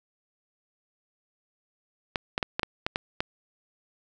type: clicks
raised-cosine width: 0.3 ms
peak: -10 dBFS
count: 8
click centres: 2.158 / 2.379 / 2.428 / 2.595 / 2.632 / 2.865 / 2.959 / 3.205 s
effects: none